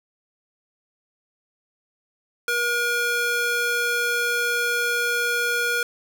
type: tone with high-pass filter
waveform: square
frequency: 477.9 Hz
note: A#4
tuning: 43 cents sharp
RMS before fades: -23 dBFS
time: 2.48-5.83 s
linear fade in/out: 2 ms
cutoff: 1000 Hz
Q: 3.6
effects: none